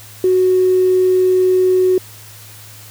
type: tone with tanh clipping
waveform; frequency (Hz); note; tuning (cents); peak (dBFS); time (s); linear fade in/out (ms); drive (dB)
triangle; 370; F#4; 0; -9; 0.24-1.98; 2; 2
effects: added 106 Hz sine -40 dBFS peak until 2.9 s + white hiss -39 dBFS RMS until 2.9 s